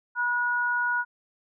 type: tone pair together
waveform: sine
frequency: 969.8 / 1453 Hz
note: B5 / F#6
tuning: -32 / -32 cents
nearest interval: perfect fifth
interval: 700 cents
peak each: -29 / -24 dBFS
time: 0.15-1.05 s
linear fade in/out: 50 ms
effects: none